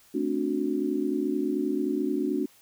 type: chord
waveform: sine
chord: D dominant seventh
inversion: second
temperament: just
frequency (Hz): 220.2 / 264.3 / 293.7 / 367.1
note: A3 / C4 / D4 / F#4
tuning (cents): +2 / +18 / 0 / -14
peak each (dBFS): -33 / -31 / -28 / -30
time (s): 0.14-2.46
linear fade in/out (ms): 10
effects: white hiss -58 dBFS RMS until 2.61 s